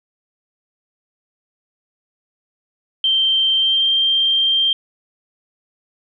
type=tone with pitch glide; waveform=sine; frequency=3136 to 3169 Hz; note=G7 to G7; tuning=0 to +18 cents; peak=-13 dBFS; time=3.04-4.73 s; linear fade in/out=2 ms; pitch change=+18 cents; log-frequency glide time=3.56-3.89 s; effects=none